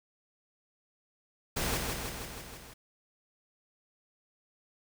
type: noise with echo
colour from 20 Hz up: pink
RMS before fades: -32 dBFS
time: 1.56-1.78 s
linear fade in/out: 10 ms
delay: 160 ms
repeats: 6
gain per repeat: -3 dB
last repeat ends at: 2.74 s
effects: none